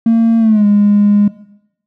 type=tone with pitch glide; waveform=triangle; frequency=228 to 205.5 Hz; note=A#3 to G#3; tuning=-38 to -18 cents; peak=-3 dBFS; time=0.06-1.28 s; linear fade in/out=5 ms; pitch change=-180 cents; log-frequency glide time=0.39-0.65 s; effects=noise-tail reverb RT60 0.8 s tail -20 dB re dry + tanh soft clip ceiling -3 dBFS